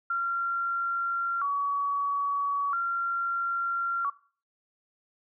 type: tone with vibrato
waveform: sine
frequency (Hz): 1248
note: D#6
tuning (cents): +5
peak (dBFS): -25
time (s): 0.1-4.1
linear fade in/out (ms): 5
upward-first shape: square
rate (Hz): 0.38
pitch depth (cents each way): 170
effects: noise-tail reverb RT60 0.4 s tail -17 dB re dry